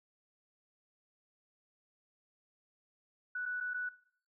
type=tone with dropouts; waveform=sine; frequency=1480 Hz; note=F#6; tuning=in tune; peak=-35 dBFS; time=3.35-3.89 s; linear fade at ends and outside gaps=5 ms; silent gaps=3.456-3.46 / 3.603-3.608 / 3.736-3.743 s; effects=noise-tail reverb RT60 0.6 s tail -19 dB re dry